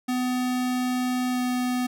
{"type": "tone with pitch glide", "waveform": "square", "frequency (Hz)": [251.1, 249.5], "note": ["B3", "B3"], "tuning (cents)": [29, 18], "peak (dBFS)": -24, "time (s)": [0.08, 1.87], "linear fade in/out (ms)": 10, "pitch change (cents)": -11, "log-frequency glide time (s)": [1.31, 1.4], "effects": []}